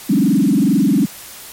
sine tone with frequency modulation, 239.6 Hz, A#3, 48 cents sharp, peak -10 dBFS, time 0.09-1.06 s, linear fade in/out 10 ms, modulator 22.3 Hz, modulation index 2.8, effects white hiss -35 dBFS RMS until 1.52 s + MP3 64 kbps

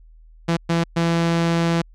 sawtooth tone bursts at uneven times, 167.8 Hz, E3, 31 cents sharp, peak -13 dBFS, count 3, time 0.48-0.57 / 0.69-0.84 / 0.96-1.82 s, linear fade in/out 10 ms, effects added 40 Hz sine -44 dBFS peak until 1.94 s + low-pass 6000 Hz 12 dB/octave

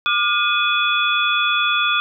sine tone cluster, 1195 / 1424 / 2500 / 3425 Hz, D6 / F6 / D#7 / A7, +30 / +33 / +8 / -47 cents, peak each -21 dBFS, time 0.06-2 s, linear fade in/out 0 ms, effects none

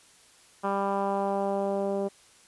10% pulse tone with low-pass filter sweep, 197.9 Hz, G3, 17 cents sharp, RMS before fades -28 dBFS, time 0.63-2.09 s, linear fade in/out 20 ms, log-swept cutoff 1200 to 500 Hz, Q 1.8, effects white hiss -57 dBFS RMS until 2.47 s + resampled to 24000 Hz

